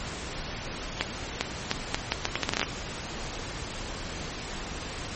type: accelerating click train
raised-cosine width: 0.2 ms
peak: -6 dBFS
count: 14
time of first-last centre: 1.01-2.63 s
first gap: 400 ms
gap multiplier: 0.76
effects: pink hiss -36 dBFS RMS until 5.15 s + MP3 32 kbps